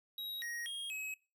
square tone with pitch steps, 3824 / 1883 / 3254 / 2558 Hz, A#7 / A#6 / G#7 / D#7, +43 / +17 / -36 / +47 cents, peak -40 dBFS, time 0.18-1.14 s, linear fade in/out 2 ms, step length 240 ms, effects noise-tail reverb RT60 0.3 s tail -22 dB re dry

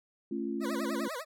sine chord, A augmented, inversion none, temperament just, 220 / 275 / 343.8 Hz, A3 / C#4 / E#4, 0 / -14 / -27 cents, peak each -36 dBFS, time 0.31-1.08 s, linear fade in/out 5 ms
20% pulse tone with vibrato, 559 Hz, C#5, 14 cents sharp, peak -31 dBFS, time 0.6-1.25 s, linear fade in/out 50 ms, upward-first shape sine, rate 10 Hz, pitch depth 270 cents each way
effects none

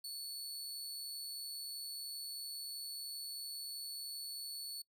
sawtooth tone with amplitude modulation, 4435 Hz, C#8, in tune, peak -38 dBFS, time 0.04-4.82 s, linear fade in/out 5 ms, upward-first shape sine, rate 143 Hz, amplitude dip 35%, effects noise-tail reverb RT60 0.1 s tail -24 dB re dry

